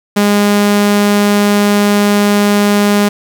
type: tone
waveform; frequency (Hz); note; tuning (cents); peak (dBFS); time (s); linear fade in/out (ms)
sawtooth; 205; G#3; -22; -4; 0.16-3.09; 10
effects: 7-bit